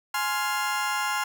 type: chord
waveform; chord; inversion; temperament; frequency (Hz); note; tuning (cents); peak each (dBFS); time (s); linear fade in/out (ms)
30% pulse; F minor; first; just; 838.1 / 1047.7 / 1396.9; Ab5 / C6 / F6; +16 / +2 / 0; -27; 0.14-1.24; 5
effects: none